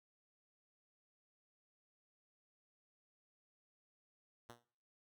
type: tone with exponential decay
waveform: 5% pulse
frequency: 119 Hz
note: A#2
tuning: 36 cents sharp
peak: -38 dBFS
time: 4.49-4.65 s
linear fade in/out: 5 ms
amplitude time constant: 33 ms
effects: noise-tail reverb RT60 0.6 s tail -23 dB re dry

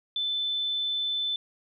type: tone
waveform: sine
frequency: 3520 Hz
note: A7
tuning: in tune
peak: -26 dBFS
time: 0.16-1.36 s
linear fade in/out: 2 ms
effects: none

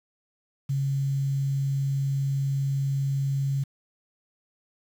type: tone with quantisation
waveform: sine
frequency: 137.5 Hz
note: C#3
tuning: 14 cents flat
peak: -23 dBFS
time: 0.69-3.64 s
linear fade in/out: 10 ms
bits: 8
effects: none

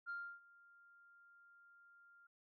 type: tone with ADSR envelope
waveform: sine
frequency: 1396.9 Hz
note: F6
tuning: in tune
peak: -40 dBFS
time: 0.06-2.27 s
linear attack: 37 ms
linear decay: 300 ms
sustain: -23 dB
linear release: 6 ms
effects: tanh soft clip ceiling -38 dBFS

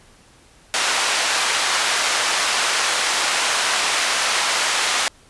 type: band-pass noise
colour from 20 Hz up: pink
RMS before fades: -20 dBFS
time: 0.74-5.08 s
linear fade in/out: 0 ms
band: 950 to 8100 Hz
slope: 12 dB/octave
effects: pink hiss -51 dBFS RMS until 5.29 s + resampled to 24000 Hz

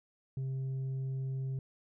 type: tone with tanh clipping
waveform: sine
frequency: 132.9 Hz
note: C3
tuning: 27 cents sharp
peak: -34 dBFS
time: 0.37-1.59 s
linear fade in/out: 2 ms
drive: 3 dB
effects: none

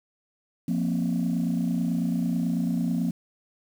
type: chord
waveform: sine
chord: F suspended fourth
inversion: none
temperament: just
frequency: 174.61 / 232.8 / 261.9 Hz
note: F3 / Bb3 / C4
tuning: 0 / -2 / +2 cents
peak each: -25 / -26 / -28 dBFS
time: 0.68-3.11 s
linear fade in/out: 5 ms
effects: tanh soft clip ceiling -18 dBFS + 8-bit

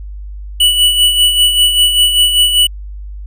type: tone with tremolo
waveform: square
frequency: 2954 Hz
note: F#7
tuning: 3 cents flat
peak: -6 dBFS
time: 0.6-2.67 s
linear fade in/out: 5 ms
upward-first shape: sine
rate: 5.1 Hz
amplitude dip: 55%
effects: added 50 Hz sine -24 dBFS peak until 3.26 s

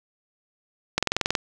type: click train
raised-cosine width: 0.2 ms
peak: -4 dBFS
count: 9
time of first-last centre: 0.98-1.352 s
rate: 21.5 Hz
effects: none

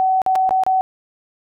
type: tone with dropouts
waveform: sine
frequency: 755 Hz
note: F#5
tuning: 35 cents sharp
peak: -13 dBFS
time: 0-0.81 s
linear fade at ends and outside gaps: 0 ms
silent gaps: 0.218-0.263 / 0.354-0.358 / 0.492-0.508 / 0.636-0.665 s
effects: none

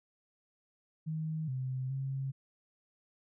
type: tone with pitch steps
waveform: sine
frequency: 157.7 / 129.9 / 134.9 Hz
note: D#3 / C3 / C#3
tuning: +24 / -12 / -47 cents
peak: -33 dBFS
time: 1.06-2.32 s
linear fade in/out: 20 ms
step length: 420 ms
effects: none

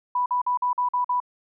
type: tone bursts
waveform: sine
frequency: 987.8 Hz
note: B5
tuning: in tune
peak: -20 dBFS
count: 7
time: 0.15-1.202 s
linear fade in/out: 5 ms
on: 110 ms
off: 47 ms
effects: none

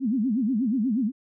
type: tone with vibrato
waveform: sine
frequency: 236.5 Hz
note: A#3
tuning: 25 cents sharp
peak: -21 dBFS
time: 0-1.12 s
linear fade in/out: 50 ms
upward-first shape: sine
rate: 8.3 Hz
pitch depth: 260 cents each way
effects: none

